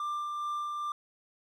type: tone with tremolo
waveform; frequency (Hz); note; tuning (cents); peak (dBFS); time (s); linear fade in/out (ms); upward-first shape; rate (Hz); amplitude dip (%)
triangle; 1187; D6; +18; -29; 0-0.92; 2; sine; 2.4; 25
effects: none